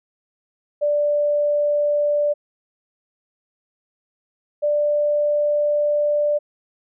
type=tone pair in turn; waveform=sine; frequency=587.3 / 590 Hz; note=D5 / D5; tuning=0 / +8 cents; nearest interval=unison; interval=8 cents; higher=second; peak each=-16 dBFS; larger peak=neither; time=0.81-2.34 / 4.62-6.39 s; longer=second; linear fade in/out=20 ms; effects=none